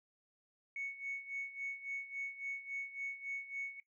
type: tone with tremolo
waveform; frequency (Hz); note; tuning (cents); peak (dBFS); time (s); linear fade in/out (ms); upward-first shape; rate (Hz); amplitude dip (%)
sine; 2217; C#7; 0; -36; 0.76-3.8; 2; sine; 3.6; 80
effects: noise-tail reverb RT60 0.1 s tail -17 dB re dry + tanh soft clip ceiling -33 dBFS